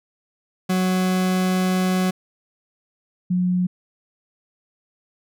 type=tone pair in turn; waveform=40% pulse / sine; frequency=185 / 180.67 Hz; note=F#3 / F#3; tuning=0 / -41 cents; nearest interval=unison; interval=41 cents; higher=first; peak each=-17 dBFS; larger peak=neither; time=0.69-2.11 / 3.3-3.67 s; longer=first; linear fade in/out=10 ms; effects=none